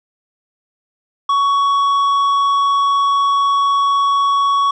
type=tone with tanh clipping; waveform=sine; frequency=1119 Hz; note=C#6; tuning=16 cents sharp; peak=-13 dBFS; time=1.29-4.71 s; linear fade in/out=5 ms; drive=7 dB; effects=none